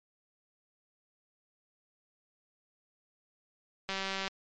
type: click train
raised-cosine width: 0.2 ms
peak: -17 dBFS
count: 76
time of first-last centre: 3.89-4.279 s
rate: 193 Hz
effects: low-pass 5000 Hz 12 dB/octave + MP3 64 kbps